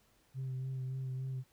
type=tone with vibrato; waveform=sine; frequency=130.81 Hz; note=C3; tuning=in tune; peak=-34 dBFS; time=0.34-1.44 s; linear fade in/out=50 ms; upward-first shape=sine; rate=3.5 Hz; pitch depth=23 cents each way; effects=tanh soft clip ceiling -34 dBFS + pink hiss -70 dBFS RMS until 1.52 s